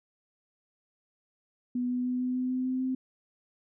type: tone with pitch steps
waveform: sine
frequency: 246.9 / 248.6 / 250.3 / 252.1 / 253.8 / 255.6 / 257.4 / 259.2 Hz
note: B3 / B3 / B3 / B3 / B3 / C4 / C4 / C4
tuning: 0 / +12 / +23 / +36 / +47 / -40 / -28 / -16 cents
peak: -27 dBFS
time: 1.75-2.95 s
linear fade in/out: 5 ms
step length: 150 ms
effects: none

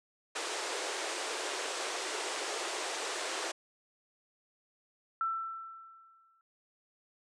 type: band-pass noise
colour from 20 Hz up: pink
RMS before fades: -37 dBFS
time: 0.35-3.52 s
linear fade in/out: 10 ms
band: 350 to 9100 Hz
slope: 48 dB/octave
type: tone with exponential decay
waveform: sine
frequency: 1335 Hz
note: E6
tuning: 22 cents sharp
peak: -28 dBFS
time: 5.21-6.41 s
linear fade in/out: 1 ms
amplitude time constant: 260 ms
effects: none

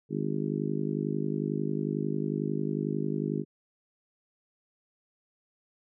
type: harmonic tone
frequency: 51.1 Hz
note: G#1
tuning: 27 cents flat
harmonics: 3 / 4 / 5 / 6 / 7 / 8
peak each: -33 / -34 / -35 / -36 / -36 / -37 dBFS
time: 0.09-3.45 s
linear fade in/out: 50 ms
effects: none

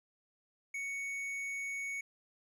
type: tone with tanh clipping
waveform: sine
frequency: 2225 Hz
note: C#7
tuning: 6 cents sharp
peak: -38 dBFS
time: 0.74-2.01 s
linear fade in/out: 5 ms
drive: 9 dB
effects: none

